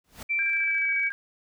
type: noise with exponential growth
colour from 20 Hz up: pink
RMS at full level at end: -36 dBFS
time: 0.04-0.23 s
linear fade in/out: 5 ms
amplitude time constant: 41 ms
type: tone with pitch glide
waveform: sine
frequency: 2342 to 2273 Hz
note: D7 to C#7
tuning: -5 to +43 cents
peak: -23 dBFS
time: 0.29-1.1 s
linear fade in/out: 20 ms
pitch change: -52 cents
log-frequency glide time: 0.43-0.94 s
type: tone with tremolo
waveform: sine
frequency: 1612 Hz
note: G6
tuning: 48 cents sharp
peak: -29 dBFS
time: 0.39-1.12 s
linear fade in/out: 0 ms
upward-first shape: square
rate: 14 Hz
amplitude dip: 55%
effects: none